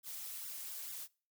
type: noise with flanger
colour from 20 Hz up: blue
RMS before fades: -45 dBFS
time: 0.03-1.08 s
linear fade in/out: 50 ms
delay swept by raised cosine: 0.56 to 4.76 ms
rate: 2.3 Hz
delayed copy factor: +0.85
effects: noise-tail reverb RT60 0.4 s tail -24 dB re dry